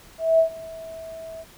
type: tone with ADSR envelope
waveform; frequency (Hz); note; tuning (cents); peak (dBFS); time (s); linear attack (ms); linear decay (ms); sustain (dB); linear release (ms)
sine; 651; E5; -22; -12; 0.18-1.45; 210; 100; -22; 41
effects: pink hiss -49 dBFS RMS until 1.57 s